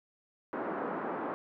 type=band-pass noise; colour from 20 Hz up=pink; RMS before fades=-36 dBFS; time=0.53-1.34 s; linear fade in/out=0 ms; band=230 to 1400 Hz; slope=24 dB/octave; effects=none